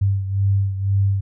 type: beating tone pair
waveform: sine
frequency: 98 / 100 Hz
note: G2 / G2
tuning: 0 / +35 cents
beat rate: 2 Hz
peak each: -17 / -23 dBFS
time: 0.01-1.21 s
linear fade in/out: 10 ms
effects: none